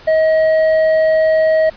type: tone with hard clipping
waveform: sine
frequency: 634 Hz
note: D#5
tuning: 32 cents sharp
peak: -11 dBFS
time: 0.07-1.7 s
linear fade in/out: 10 ms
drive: 5 dB
effects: pink hiss -40 dBFS RMS until 1.76 s + resampled to 11025 Hz